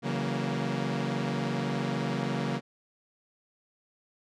sawtooth chord, F# dominant seventh, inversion second, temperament equal with one note detuned, 138.59 / 164.81 / 188.34 / 233.1 Hz, C#3 / E3 / F#3 / A#3, 0 / 0 / +31 / 0 cents, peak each -29 / -32 / -31 / -29 dBFS, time 0.02-2.61 s, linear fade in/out 50 ms, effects low-pass 5000 Hz 12 dB/octave

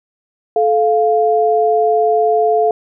sine tone pair together, 434.5 / 698.5 Hz, A4 / F5, -22 / 0 cents, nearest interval minor sixth, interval 822 cents, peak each -13 dBFS, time 0.56-2.71 s, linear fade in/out 2 ms, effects none

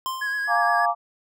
square tone with exponential decay, 1046.5 Hz, C6, in tune, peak -24 dBFS, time 0.06-0.71 s, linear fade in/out 0 ms, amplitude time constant 140 ms
triangle tone with vibrato, 1661.2 Hz, G#6, in tune, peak -22 dBFS, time 0.21-0.86 s, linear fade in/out 10 ms, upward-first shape sine, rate 8.5 Hz, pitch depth 28 cents each way
sine chord, Bb dominant seventh, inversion second, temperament just, 699.2 / 839.1 / 932.3 / 1165.4 Hz, F5 / Ab5 / Bb5 / D6, +2 / +18 / 0 / -14 cents, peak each -22 / -27 / -27 / -23 dBFS, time 0.47-0.95 s, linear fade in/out 50 ms
effects none

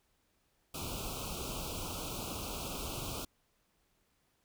pink band-stop noise, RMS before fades -40 dBFS, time 0.74-3.25 s, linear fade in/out 5 ms, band 1400 to 2400 Hz, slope 96 dB/octave, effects pink hiss -75 dBFS RMS until 4.44 s

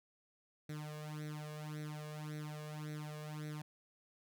sawtooth tone with flanger, 151.7 Hz, D#3, 44 cents flat, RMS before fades -45 dBFS, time 0.69-3.62 s, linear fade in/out 5 ms, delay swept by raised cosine 0.5 to 1.8 ms, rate 1.8 Hz, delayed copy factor +0.85, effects none

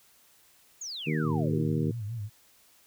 sine exponential sweep, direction down, 7010 to 290 Hz, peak -35 dBFS, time 0.81-1.63 s, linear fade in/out 5 ms
harmonic tone, 77.78 Hz, D#2, in tune, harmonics 2 / 3 / 4 / 5 / 6, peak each -28 / -32 / -34 / -36 / -38 dBFS, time 1.06-1.92 s, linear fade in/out 20 ms
sine tone with vibrato, 110.1 Hz, A2, 2 cents sharp, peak -32 dBFS, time 1.22-2.3 s, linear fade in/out 50 ms, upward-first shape sine, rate 5.7 Hz, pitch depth 140 cents each way
effects white hiss -61 dBFS RMS until 2.86 s

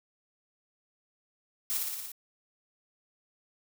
blue noise with echo, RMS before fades -31 dBFS, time 1.7-1.77 s, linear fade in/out 0 ms, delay 58 ms, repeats 6, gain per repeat -2 dB, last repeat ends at 2.118 s, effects none

